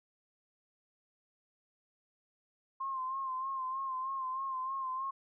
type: tone with vibrato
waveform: sine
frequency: 1056 Hz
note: C6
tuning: 16 cents sharp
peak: -34 dBFS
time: 2.8-5.11 s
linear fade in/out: 10 ms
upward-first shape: sine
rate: 3.2 Hz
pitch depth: 46 cents each way
effects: none